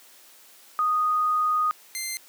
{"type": "tone pair in turn", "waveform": ["sine", "10% pulse"], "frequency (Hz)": [1240, 2085], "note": ["D#6", "C7"], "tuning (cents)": [-6, -7], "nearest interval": "major sixth", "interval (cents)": 899, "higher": "second", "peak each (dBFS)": -20, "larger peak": "neither", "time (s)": [[0.79, 1.71], [1.95, 2.17]], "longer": "first", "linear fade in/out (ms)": 0, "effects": ["white hiss -52 dBFS RMS until 2.28 s", "high-pass 300 Hz 12 dB/octave"]}